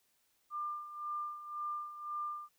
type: tone with tremolo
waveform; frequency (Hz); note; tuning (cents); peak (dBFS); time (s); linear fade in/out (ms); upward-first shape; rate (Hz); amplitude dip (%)
sine; 1196; D6; +31; -35; 0.5-2.49; 50; sine; 1.9; 70
effects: white hiss -75 dBFS RMS until 2.58 s